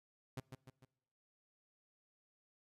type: tone with echo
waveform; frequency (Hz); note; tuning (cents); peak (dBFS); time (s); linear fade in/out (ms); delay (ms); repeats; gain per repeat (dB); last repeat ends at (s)
sawtooth; 130.81; C3; 0; -37; 0.37-0.4; 5; 150; 3; -6; 0.85
effects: noise-tail reverb RT60 1.0 s tail -24 dB re dry + resampled to 32000 Hz